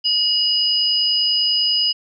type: tone pair together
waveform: sine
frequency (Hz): 2900 / 4975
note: F#7 / D#8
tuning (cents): -35 / -1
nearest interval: major sixth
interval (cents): 934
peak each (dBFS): -19 / -17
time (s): 0.04-1.93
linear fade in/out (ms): 20
effects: none